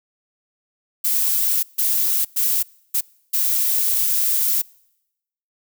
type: noise bursts at uneven times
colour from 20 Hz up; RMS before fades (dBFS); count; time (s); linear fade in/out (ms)
violet; -19; 5; 1.04-1.63 / 1.78-2.25 / 2.36-2.63 / 2.94-3.01 / 3.33-4.62; 10
effects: noise-tail reverb RT60 0.9 s tail -26 dB re dry